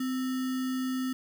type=tone with sample-and-hold; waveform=sine; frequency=257.8 Hz; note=C4; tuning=26 cents flat; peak=-28 dBFS; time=0-1.13 s; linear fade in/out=5 ms; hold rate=1575 Hz; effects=none